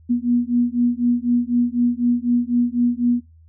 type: beating tone pair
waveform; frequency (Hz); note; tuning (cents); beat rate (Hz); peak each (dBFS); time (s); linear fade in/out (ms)
sine; 239.6 / 243.6; A#3 / B3; +48 / -24; 4; -19; 0.09-3.21; 20
effects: noise-tail reverb RT60 0.2 s tail -18 dB re dry + added 81 Hz sine -46 dBFS peak until 3.48 s